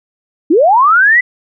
sine linear sweep, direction up, 279.1 to 2021 Hz, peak -5 dBFS, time 0.5-1.21 s, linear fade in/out 10 ms, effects none

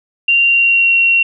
sine tone with pitch glide, 2771 to 2739 Hz, F7 to F7, -14 to -34 cents, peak -8 dBFS, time 0.28-1.23 s, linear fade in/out 5 ms, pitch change -20 cents, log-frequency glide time 0.44-0.94 s, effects none

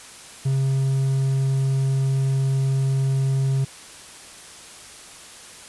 triangle tone, 134.6 Hz, C3, 49 cents sharp, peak -16 dBFS, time 0.45-3.65 s, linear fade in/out 10 ms, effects white hiss -42 dBFS RMS until 5.68 s + resampled to 24000 Hz

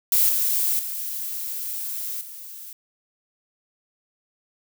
violet noise with level steps, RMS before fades -18 / -22 / -30 / -39 dBFS, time 0.12-2.73 s, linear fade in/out 2 ms, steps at 0.29 / 0.79 / 2.21 s, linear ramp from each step 2 ms, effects none

